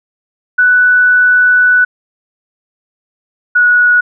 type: tone pair in turn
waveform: sine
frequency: 1486 / 1463 Hz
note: F#6 / F#6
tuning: +7 / -20 cents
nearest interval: unison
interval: 27 cents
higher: first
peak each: -5 dBFS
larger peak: neither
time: 0.58-1.85 / 3.55-4.01 s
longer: first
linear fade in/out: 10 ms
effects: none